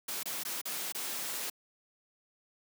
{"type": "noise with dropouts", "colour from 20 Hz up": "white", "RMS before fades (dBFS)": -37, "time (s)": [0.08, 1.5], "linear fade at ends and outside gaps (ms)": 5, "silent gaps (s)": [[0.232, 0.256], [0.435, 0.45], [0.615, 0.654], [0.923, 0.947]], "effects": ["high-pass 200 Hz 12 dB/octave"]}